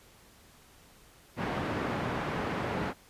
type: band-pass noise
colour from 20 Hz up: pink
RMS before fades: -33 dBFS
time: 1.36-2.94 s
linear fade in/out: 50 ms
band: 110 to 1800 Hz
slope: 12 dB/octave
effects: pink hiss -58 dBFS RMS until 3.09 s + resampled to 32000 Hz